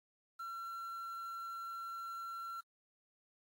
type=tone with quantisation; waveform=triangle; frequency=1356 Hz; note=E6; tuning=49 cents sharp; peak=-40 dBFS; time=0.39-2.61 s; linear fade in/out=10 ms; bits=10; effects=AAC 48 kbps